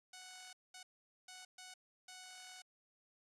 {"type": "tone bursts at uneven times", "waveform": "5% pulse", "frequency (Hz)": 740, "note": "F#5", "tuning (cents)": 0, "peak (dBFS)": -40, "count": 5, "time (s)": [[0.13, 0.53], [0.74, 0.83], [1.28, 1.45], [1.58, 1.74], [2.08, 2.62]], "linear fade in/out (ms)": 5, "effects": ["low-pass 10000 Hz 12 dB/octave", "AAC 64 kbps"]}